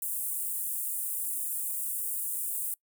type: high-pass noise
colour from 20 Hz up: pink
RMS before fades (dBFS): -33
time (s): 0.02-2.74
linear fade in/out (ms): 2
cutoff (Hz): 8600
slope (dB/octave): 48
effects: noise-tail reverb RT60 0.1 s tail -24 dB re dry